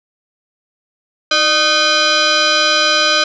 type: tone with frequency modulation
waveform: sine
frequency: 1244.5 Hz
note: D#6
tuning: in tune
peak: -10 dBFS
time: 1.31-3.24 s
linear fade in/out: 5 ms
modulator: 924 Hz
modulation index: 4.1
effects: none